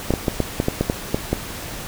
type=clicks; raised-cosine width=2 ms; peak=-4 dBFS; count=10; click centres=0.106 / 0.138 / 0.282 / 0.403 / 0.601 / 0.684 / 0.81 / 0.899 / 1.145 / 1.33 s; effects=pink hiss -32 dBFS RMS until 1.87 s